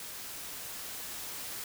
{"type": "noise with level ramp", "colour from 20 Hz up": "white", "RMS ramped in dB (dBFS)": [-43, -40], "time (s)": [0, 1.64], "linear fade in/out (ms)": 2, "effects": []}